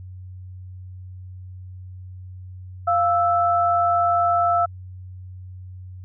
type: tone pair together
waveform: sine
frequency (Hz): 694.8 / 1318.5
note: F5 / E6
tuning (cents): -9 / 0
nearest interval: major seventh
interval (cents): 1109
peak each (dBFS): -18 / -20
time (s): 2.87-4.66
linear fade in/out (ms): 10
effects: added 92 Hz sine -35 dBFS peak until 6.04 s